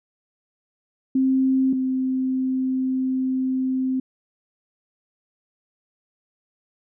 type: tone pair in turn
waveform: sine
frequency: 263.5 / 260.2 Hz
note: C4 / C4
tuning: +12 / -9 cents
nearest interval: unison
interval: 21 cents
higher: first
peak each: -16 / -20 dBFS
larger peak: first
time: 1.15-1.73 / 1.73-4 s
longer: second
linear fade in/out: 5 ms
effects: none